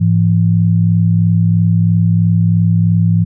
sine tone pair together, 105.76 / 168.8 Hz, G#2 / E3, +32 / +41 cents, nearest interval minor sixth, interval 809 cents, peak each -11 dBFS, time 0-3.25 s, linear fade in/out 20 ms, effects none

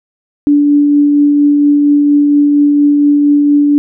sine tone with tremolo, 290.3 Hz, D4, 20 cents flat, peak -4 dBFS, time 0.47-3.78 s, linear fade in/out 0 ms, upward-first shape triangle, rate 4.3 Hz, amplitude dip 25%, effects none

